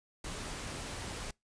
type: noise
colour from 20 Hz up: pink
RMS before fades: -41 dBFS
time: 0.24-1.31 s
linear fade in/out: 5 ms
effects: noise-tail reverb RT60 0.2 s tail -26 dB re dry + resampled to 22050 Hz